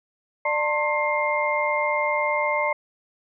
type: tone cluster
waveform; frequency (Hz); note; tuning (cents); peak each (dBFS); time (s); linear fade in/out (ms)
sine; 595 / 902 / 1066 / 2110; D5 / A5 / C6 / C7; +22 / +43 / +32 / +14; -25 / -27 / -28 / -25; 0.45-2.73; 5
effects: none